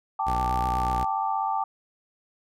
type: chord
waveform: sine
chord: G suspended second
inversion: none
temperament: equal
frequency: 784 / 880 / 1174.7 Hz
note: G5 / A5 / D6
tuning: 0 / 0 / 0 cents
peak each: -27 / -27 / -30 dBFS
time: 0.19-1.64 s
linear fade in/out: 5 ms
type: tone with vibrato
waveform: sawtooth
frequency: 61.74 Hz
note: B1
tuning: in tune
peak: -24 dBFS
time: 0.26-1.05 s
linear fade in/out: 20 ms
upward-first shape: sine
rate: 8.2 Hz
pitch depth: 55 cents each way
effects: MP3 64 kbps